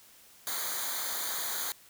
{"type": "noise with comb filter", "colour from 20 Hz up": "white", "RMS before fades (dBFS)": -34, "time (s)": [0.47, 1.72], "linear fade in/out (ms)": 0, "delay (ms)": 0.37, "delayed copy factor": -0.9, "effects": ["white hiss -57 dBFS RMS until 1.89 s"]}